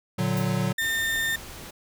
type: chord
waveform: square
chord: Bb augmented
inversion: none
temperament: equal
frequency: 116.54 / 146.83 / 185 Hz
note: Bb2 / D3 / F#3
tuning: 0 / 0 / 0 cents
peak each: -29 / -29 / -27 dBFS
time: 0.18-0.73 s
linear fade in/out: 10 ms
type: noise with exponential decay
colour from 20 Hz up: violet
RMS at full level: -33 dBFS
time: 0.37-0.53 s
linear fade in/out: 2 ms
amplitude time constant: 34 ms
type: tone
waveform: 35% pulse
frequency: 1810 Hz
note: A6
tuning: 48 cents sharp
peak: -22 dBFS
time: 0.78-1.36 s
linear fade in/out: 5 ms
type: noise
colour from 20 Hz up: pink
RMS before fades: -41 dBFS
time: 0.81-1.71 s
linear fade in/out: 10 ms
effects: none